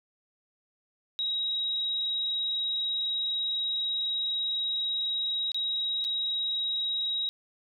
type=tone with dropouts; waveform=sine; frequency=3819 Hz; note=A#7; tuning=41 cents sharp; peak=-27 dBFS; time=1.19-7.29 s; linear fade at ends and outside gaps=0 ms; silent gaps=5.518-5.545 / 6.042-6.048 s; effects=none